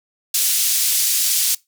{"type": "band-pass noise", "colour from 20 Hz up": "white", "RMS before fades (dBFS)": -18, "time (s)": [0.34, 1.55], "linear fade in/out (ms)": 5, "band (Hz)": [3900, 14000], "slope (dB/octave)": 12, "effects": ["noise-tail reverb RT60 0.2 s tail -22 dB re dry"]}